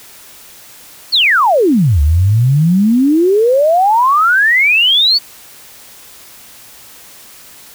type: exponential two-way sweep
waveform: sine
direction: down then up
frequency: 4592 to 70.2 to 4592 Hz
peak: -7 dBFS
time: 1.12-5.19 s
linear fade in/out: 20 ms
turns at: 2.01 s
effects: white hiss -38 dBFS RMS until 7.74 s